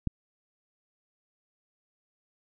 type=click; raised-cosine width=5 ms; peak=-15 dBFS; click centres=0.073 s; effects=none